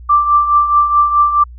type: tone with tremolo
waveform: sine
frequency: 1176 Hz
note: D6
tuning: 2 cents sharp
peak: -5 dBFS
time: 0.09-1.44 s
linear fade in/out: 10 ms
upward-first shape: triangle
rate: 4.7 Hz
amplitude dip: 70%
effects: added 60 Hz sine -31 dBFS peak until 1.58 s